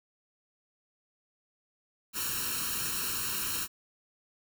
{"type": "noise with comb filter", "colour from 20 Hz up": "white", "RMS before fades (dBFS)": -33, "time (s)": [2.13, 3.68], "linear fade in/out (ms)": 50, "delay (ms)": 0.72, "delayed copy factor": 0.9, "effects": []}